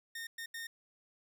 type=tone bursts at uneven times; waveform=sawtooth; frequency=1834 Hz; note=A#6; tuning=29 cents flat; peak=-37 dBFS; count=3; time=0.15-0.27 / 0.38-0.46 / 0.54-0.67 s; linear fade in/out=5 ms; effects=12-bit